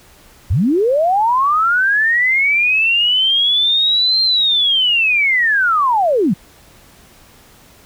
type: linear two-way sweep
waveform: sine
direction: up then down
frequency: 65.41 to 4186 to 151.3 Hz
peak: -11 dBFS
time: 0.5-6.34 s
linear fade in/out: 10 ms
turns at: 4.22 s
effects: pink hiss -46 dBFS RMS until 7.85 s